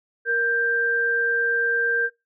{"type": "tone pair together", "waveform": "sine", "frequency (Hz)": [468.8, 1580], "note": ["A#4", "G6"], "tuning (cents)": [10, 13], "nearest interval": "octave + major sixth", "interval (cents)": 2103, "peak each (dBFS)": [-26, -20], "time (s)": [0.25, 2.1], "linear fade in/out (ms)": 50, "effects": ["noise-tail reverb RT60 0.2 s tail -20 dB re dry"]}